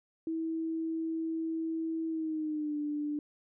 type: tone with pitch glide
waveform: sine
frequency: 324.4 to 295.8 Hz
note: E4 to D4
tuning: -28 to +13 cents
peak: -31 dBFS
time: 0.27-3.19 s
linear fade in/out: 2 ms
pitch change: -159 cents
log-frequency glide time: 2.08-2.77 s
effects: none